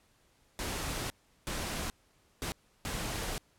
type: noise bursts at uneven times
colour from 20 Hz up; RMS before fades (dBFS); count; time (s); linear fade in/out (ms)
pink; -36; 4; 0.59-1.1 / 1.47-1.9 / 2.42-2.52 / 2.85-3.38; 0
effects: pink hiss -68 dBFS RMS until 3.58 s + low-pass 12000 Hz 12 dB/octave